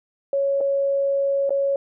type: tone with dropouts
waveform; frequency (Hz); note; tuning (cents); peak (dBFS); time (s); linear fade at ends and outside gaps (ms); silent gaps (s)
sine; 554.4; C#5; 0; -18; 0.33-1.76; 2; 0.606-0.61 / 1.494-1.505
effects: none